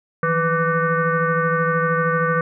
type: tone with frequency modulation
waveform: sine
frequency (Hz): 831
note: G#5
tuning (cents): +1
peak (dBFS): -16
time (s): 0.23-2.41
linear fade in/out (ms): 2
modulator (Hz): 335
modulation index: 2.4
effects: none